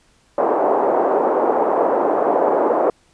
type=band-pass noise; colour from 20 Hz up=pink; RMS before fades=-17 dBFS; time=0.38-2.9 s; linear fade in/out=2 ms; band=370 to 910 Hz; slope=24 dB/octave; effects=pink hiss -57 dBFS RMS until 3.13 s + resampled to 22050 Hz